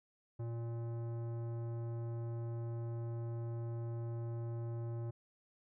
sine tone with tanh clipping, 116.54 Hz, A#2, in tune, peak -40 dBFS, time 0.39-5.11 s, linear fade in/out 10 ms, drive 15 dB, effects none

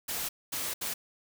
white noise bursts at uneven times, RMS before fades -34 dBFS, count 3, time 0.08-0.29 / 0.52-0.74 / 0.81-0.94 s, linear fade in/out 10 ms, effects none

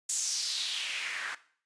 white noise with band-pass filter sweep, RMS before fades -34 dBFS, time 0.09-1.35 s, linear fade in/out 5 ms, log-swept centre 7700 to 1500 Hz, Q 3.2, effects noise-tail reverb RT60 0.5 s tail -17 dB re dry + resampled to 22050 Hz

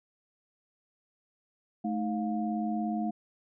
sine tone cluster, 216.2 / 313.4 / 708 Hz, A3 / D#4 / F5, -30 / +13 / +23 cents, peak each -30 / -36 / -35 dBFS, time 1.84-3.11 s, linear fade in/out 10 ms, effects none

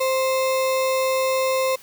sine tone with sample-and-hold, 524 Hz, C5, 2 cents sharp, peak -18 dBFS, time 0-1.76 s, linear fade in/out 10 ms, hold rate 1575 Hz, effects white hiss -47 dBFS RMS until 1.82 s

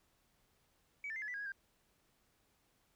sine tone with pitch steps, 2275 / 1779 / 2083 / 1707 / 1976 / 1636 / 1663 / 1589 Hz, C#7 / A6 / C7 / G#6 / B6 / G#6 / G#6 / G6, +44 / +19 / -8 / +47 / 0 / -26 / +2 / +23 cents, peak -39 dBFS, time 1.04-1.52 s, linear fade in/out 2 ms, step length 60 ms, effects tanh soft clip ceiling -35 dBFS + pink hiss -75 dBFS RMS until 2.95 s

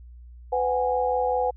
sine tone cluster, 503 / 740 / 825 Hz, B4 / F#5 / G#5, +32 / 0 / -12 cents, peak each -24 / -27 / -26 dBFS, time 0.52-1.51 s, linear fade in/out 10 ms, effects added 60 Hz sine -42 dBFS peak until 1.56 s

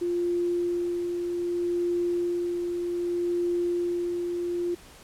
sine tone with tremolo, 349.2 Hz, F4, in tune, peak -23 dBFS, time 0.01-4.75 s, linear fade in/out 10 ms, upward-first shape sine, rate 0.64 Hz, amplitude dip 35%, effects pink hiss -50 dBFS RMS until 5.03 s + low-pass 12000 Hz 12 dB/octave

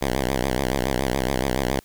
5% pulse tone with vibrato, 65 Hz, C2, 11 cents flat, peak -10 dBFS, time 0.01-1.8 s, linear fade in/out 10 ms, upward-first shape sine, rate 7.1 Hz, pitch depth 140 cents each way, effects white hiss -55 dBFS RMS until 1.84 s

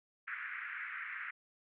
pink band-pass noise, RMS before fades -43 dBFS, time 0.27-1.31 s, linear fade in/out 10 ms, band 1400 to 2200 Hz, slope 48 dB/octave, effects none

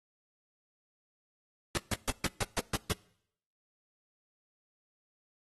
pink noise bursts, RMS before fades -30 dBFS, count 8, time 1.75-2.922 s, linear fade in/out 0 ms, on 24 ms, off 140 ms, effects noise-tail reverb RT60 0.7 s tail -23 dB re dry + AAC 32 kbps

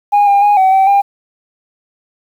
sine tone with pitch steps, 820 / 803 / 824 / 759 / 770 / 800 Hz, G#5 / G5 / G#5 / F#5 / G5 / G5, -22 / +41 / -14 / +44 / -31 / +35 cents, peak -4 dBFS, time 0.12-1.02 s, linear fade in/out 20 ms, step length 150 ms, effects tanh soft clip ceiling -5 dBFS + 7-bit

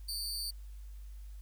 sawtooth tone with amplitude modulation, 4569 Hz, D8, 48 cents flat, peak -29 dBFS, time 0.08-0.51 s, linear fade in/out 10 ms, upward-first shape sine, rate 216 Hz, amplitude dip 95%, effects added 50 Hz sine -44 dBFS peak until 1.41 s + white hiss -67 dBFS RMS until 1.41 s

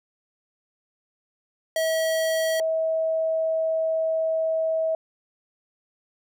square / sine tone pair in turn, 644 / 644 Hz, E5 / E5, -41 / -41 cents, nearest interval unison, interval 0 cents, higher neither, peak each -22 / -21 dBFS, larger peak second, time 1.76-2.6 / 2.6-4.95 s, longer second, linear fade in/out 2 ms, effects none

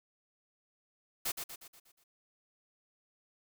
white noise with echo, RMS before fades -34 dBFS, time 1.25-1.32 s, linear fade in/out 10 ms, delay 120 ms, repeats 6, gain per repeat -6 dB, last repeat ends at 2.04 s, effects none

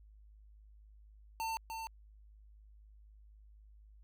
square tone with echo, 899 Hz, A5, 37 cents sharp, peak -36 dBFS, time 1.4-1.57 s, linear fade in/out 0 ms, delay 300 ms, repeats 1, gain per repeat -5 dB, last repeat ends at 1.87 s, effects added 52 Hz sine -56 dBFS peak until 4.03 s

